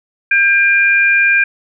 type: tone pair together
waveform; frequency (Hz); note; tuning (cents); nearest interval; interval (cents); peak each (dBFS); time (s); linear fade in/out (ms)
sine; 1599.4 / 2400; G6 / D7; +34 / +37; perfect fifth; 703; -11; 0.31-1.44; 5
effects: none